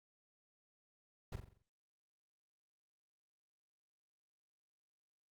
brown noise with echo, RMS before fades -42 dBFS, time 1.32-1.36 s, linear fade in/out 5 ms, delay 44 ms, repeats 6, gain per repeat -6 dB, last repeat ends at 1.624 s, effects Opus 48 kbps

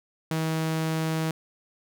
sawtooth tone, 160 Hz, D#3, 49 cents sharp, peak -21 dBFS, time 0.31-1.31 s, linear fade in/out 2 ms, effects none

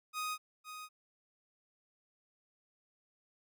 sawtooth tone with echo, 1248 Hz, D#6, 5 cents sharp, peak -32 dBFS, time 0.13-0.38 s, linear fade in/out 50 ms, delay 510 ms, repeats 1, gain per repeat -9 dB, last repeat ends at 0.89 s, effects none

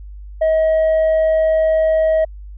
sine tone, 636 Hz, D#5, 38 cents sharp, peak -9 dBFS, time 0.41-2.25 s, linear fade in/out 10 ms, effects tanh soft clip ceiling -11 dBFS + added 50 Hz sine -31 dBFS peak until 2.57 s

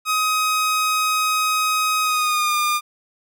sawtooth tone with pitch glide, 1260 to 1207.3 Hz, D#6 to D6, +21 to +47 cents, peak -14 dBFS, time 0.05-2.81 s, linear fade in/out 50 ms, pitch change -74 cents, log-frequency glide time 2.03-2.56 s, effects none

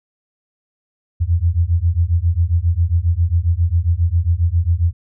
sine beating tone pair, 81.8 / 89.2 Hz, E2 / F2, -13 / +37 cents, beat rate 7.4 Hz, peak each -16 dBFS, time 1.2-4.93 s, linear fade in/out 20 ms, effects none

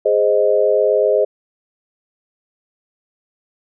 sine chord, Ab major, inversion none, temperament equal, 415.3 / 523.3 / 622.3 Hz, Ab4 / C5 / Eb5, 0 / 0 / 0 cents, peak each -16 dBFS, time 0.05-1.25 s, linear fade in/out 10 ms, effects none

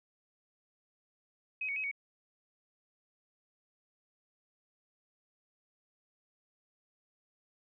sine tone with pitch steps, 2532 / 2234 / 2546 / 2238 Hz, D#7 / C#7 / D#7 / C#7, +30 / +13 / +39 / +16 cents, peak -33 dBFS, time 1.61-1.914 s, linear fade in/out 5 ms, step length 76 ms, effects none

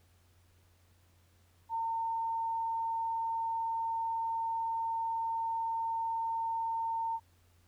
sine tone, 909 Hz, A#5, 44 cents flat, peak -31 dBFS, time 1.69-7.2 s, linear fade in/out 50 ms, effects added 88 Hz sine -64 dBFS peak until 7.67 s + pink hiss -70 dBFS RMS until 7.67 s

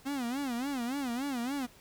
45% pulse tone with vibrato, 258.8 Hz, C4, 19 cents flat, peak -32 dBFS, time 0.05-1.67 s, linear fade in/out 20 ms, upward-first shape sine, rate 3.5 Hz, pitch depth 180 cents each way, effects pink hiss -58 dBFS RMS until 1.8 s

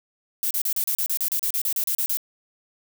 violet noise bursts, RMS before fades -24 dBFS, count 16, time 0.43-2.171 s, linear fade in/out 0 ms, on 76 ms, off 35 ms, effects none

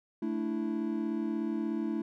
triangle chord, A suspended fourth, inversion none, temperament just, 220 / 293.3 / 330 Hz, A3 / D4 / E4, 0 / -2 / +2 cents, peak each -32 / -34 / -32 dBFS, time 0.22-2.02 s, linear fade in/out 5 ms, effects none

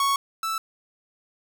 45% pulse tone pair in turn, 1108.7 / 1319.5 Hz, C#6 / E6, 0 / +1 cents, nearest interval minor third, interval 301 cents, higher second, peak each -20 / -25 dBFS, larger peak first, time 0-0.16 / 0.43-0.58 s, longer first, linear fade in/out 2 ms, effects none

